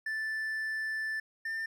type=tone pair in turn; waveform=triangle; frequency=1760 / 1794.9 Hz; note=A6 / A6; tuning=0 / +34 cents; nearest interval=unison; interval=34 cents; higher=second; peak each=-30 / -31 dBFS; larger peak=first; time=0.06-1.2 / 1.45-1.66 s; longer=first; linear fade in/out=5 ms; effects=none